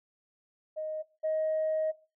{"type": "tone pair in turn", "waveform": "sine", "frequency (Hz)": [622.3, 628.1], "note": ["D#5", "D#5"], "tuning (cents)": [0, 16], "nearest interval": "unison", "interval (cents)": 16, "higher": "second", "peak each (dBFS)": [-32, -26], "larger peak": "second", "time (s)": [[0.76, 1.03], [1.23, 1.92]], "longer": "second", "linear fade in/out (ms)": 20, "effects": ["noise-tail reverb RT60 0.3 s tail -17 dB re dry", "tanh soft clip ceiling -23 dBFS"]}